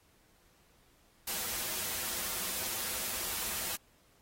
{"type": "noise with comb filter", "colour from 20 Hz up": "white", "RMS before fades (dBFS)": -36, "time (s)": [1.27, 3.76], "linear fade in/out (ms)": 5, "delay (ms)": 7, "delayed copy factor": -0.6, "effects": ["pink hiss -67 dBFS RMS until 4.21 s", "AAC 48 kbps"]}